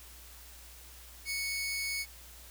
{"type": "tone pair together", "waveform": "sawtooth", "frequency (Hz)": [2215, 5000], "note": ["C#7", "D#8"], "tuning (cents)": [-2, 8], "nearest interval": "octave + major second", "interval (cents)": 1410, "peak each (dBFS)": [-30, -38], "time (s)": [1.25, 2.06], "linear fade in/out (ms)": 50, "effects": ["added 60 Hz sine -53 dBFS peak until 2.5 s", "white hiss -53 dBFS RMS until 2.5 s"]}